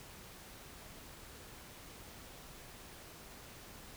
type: silence
effects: pink hiss -53 dBFS RMS until 3.96 s